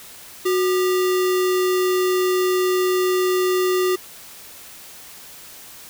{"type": "tone with sample-and-hold", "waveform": "sine", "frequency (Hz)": 367.7, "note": "F#4", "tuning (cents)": -11, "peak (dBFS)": -16, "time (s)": [0.45, 3.96], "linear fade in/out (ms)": 10, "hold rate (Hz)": 1575, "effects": ["white hiss -41 dBFS RMS until 5.89 s"]}